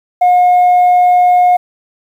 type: tone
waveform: sine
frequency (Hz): 719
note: F#5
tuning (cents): -50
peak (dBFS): -3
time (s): 0.21-1.57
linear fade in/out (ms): 10
effects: tanh soft clip ceiling -4 dBFS + 7-bit